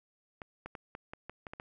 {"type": "clicks", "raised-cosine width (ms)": 0.5, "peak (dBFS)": -27, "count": 9, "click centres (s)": [0.418, 0.66, 0.752, 0.951, 1.135, 1.296, 1.468, 1.535, 1.599], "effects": []}